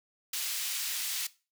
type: high-pass noise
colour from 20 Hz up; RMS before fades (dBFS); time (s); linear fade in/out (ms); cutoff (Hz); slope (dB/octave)
pink; -34; 0.33-1.27; 5; 3100; 12
effects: noise-tail reverb RT60 0.3 s tail -18 dB re dry